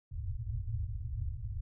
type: low-pass noise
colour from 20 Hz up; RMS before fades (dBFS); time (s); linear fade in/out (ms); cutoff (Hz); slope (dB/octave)
white; -37; 0.11-1.61; 10; 120; 96
effects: none